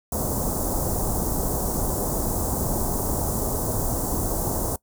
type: band-stop noise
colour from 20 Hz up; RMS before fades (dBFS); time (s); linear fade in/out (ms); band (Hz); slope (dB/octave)
pink; -25; 0.12-4.76; 2; 950 to 7100; 24
effects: noise-tail reverb RT60 0.1 s tail -22 dB re dry